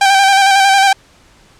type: tone with vibrato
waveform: sawtooth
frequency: 784 Hz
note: G5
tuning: in tune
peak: -3 dBFS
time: 0.01-0.93 s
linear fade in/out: 5 ms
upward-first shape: square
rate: 11 Hz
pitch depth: 28 cents each way
effects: pink hiss -47 dBFS RMS until 1.59 s + low-pass 8000 Hz 12 dB/octave